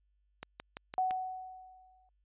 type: click train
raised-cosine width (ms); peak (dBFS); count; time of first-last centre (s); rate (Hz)
0.3; -25; 5; 0.43-1.109; 5.89
type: tone with exponential decay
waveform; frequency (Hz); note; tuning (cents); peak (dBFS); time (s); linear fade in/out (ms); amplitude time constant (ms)
sine; 746; F#5; +14; -26; 0.98-2.09; 1; 240
effects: added 50 Hz sine -70 dBFS peak until 2.24 s + resampled to 8000 Hz